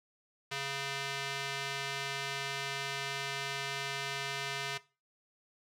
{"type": "tone with band-pass filter", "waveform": "square", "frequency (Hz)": 138.59, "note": "C#3", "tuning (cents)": 0, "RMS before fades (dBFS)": -38, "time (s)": [0.51, 4.78], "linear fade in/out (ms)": 10, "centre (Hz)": 3000, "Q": 0.82, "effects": ["noise-tail reverb RT60 0.3 s tail -17 dB re dry"]}